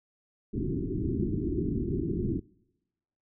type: low-pass noise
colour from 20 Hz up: white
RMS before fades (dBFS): -30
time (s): 0.53-2.4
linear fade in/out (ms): 10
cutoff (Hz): 390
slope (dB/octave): 96
effects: noise-tail reverb RT60 1.0 s tail -26 dB re dry